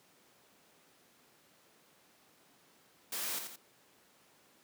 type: noise with echo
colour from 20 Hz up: white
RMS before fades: -38 dBFS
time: 3.12-3.39 s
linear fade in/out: 5 ms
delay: 85 ms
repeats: 2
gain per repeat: -6 dB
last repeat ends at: 3.56 s
effects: pink hiss -65 dBFS RMS until 4.63 s + high-pass 200 Hz 12 dB/octave